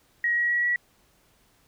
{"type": "tone with pitch steps", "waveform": "sine", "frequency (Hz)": [1897, 1909.1, 1921.3, 1933.5], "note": ["A#6", "A#6", "B6", "B6"], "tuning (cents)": [30, 41, -48, -37], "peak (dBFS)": -21, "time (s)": [0.24, 0.76], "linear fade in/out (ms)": 2, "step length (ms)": 130, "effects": ["pink hiss -63 dBFS RMS until 1.67 s"]}